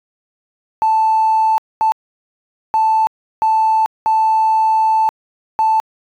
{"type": "tone bursts at uneven times", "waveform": "triangle", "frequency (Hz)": 880, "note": "A5", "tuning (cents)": 0, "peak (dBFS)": -7, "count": 6, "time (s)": [[0.82, 1.58], [1.81, 1.92], [2.74, 3.07], [3.42, 3.86], [4.06, 5.09], [5.59, 5.8]], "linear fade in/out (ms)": 0, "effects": ["tanh soft clip ceiling -8 dBFS"]}